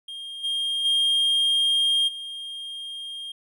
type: tone with level steps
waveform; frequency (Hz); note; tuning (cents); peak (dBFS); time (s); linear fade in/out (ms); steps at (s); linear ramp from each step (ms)
triangle; 3220; G7; +46; -32 / -22 / -17 / -31; 0.08-3.32; 5; 0.43 / 0.84 / 2.07; 20
effects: none